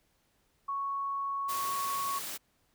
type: tone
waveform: sine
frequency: 1108.7 Hz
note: C#6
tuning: in tune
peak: -31 dBFS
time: 0.68-2.19 s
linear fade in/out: 10 ms
type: high-pass noise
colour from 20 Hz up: white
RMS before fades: -39 dBFS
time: 1.48-2.38 s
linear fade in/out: 20 ms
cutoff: 100 Hz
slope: 48 dB/octave
effects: pink hiss -72 dBFS RMS until 2.74 s